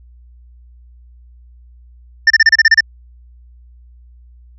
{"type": "tone bursts", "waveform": "square", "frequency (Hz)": 1793, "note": "A6", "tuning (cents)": 32, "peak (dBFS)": -5, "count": 9, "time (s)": [2.27, 2.807], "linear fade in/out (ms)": 5, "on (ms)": 33, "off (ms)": 30, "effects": ["added 60 Hz sine -40 dBFS peak until 4.58 s", "resampled to 16000 Hz"]}